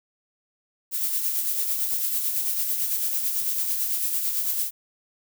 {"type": "noise with tremolo", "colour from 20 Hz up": "violet", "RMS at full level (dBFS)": -24, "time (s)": [0.91, 4.71], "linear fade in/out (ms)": 50, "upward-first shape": "sine", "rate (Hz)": 9, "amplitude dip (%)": 40, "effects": []}